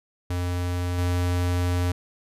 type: tone with level steps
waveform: square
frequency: 88.8 Hz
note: F2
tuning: 29 cents sharp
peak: -25 / -22 dBFS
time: 0.3-1.92 s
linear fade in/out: 5 ms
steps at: 0.98 s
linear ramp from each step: 5 ms
effects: resampled to 32000 Hz